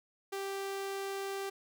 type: tone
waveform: sawtooth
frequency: 392.1 Hz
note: G4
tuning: in tune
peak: -32 dBFS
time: 0.32-1.5 s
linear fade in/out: 10 ms
effects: none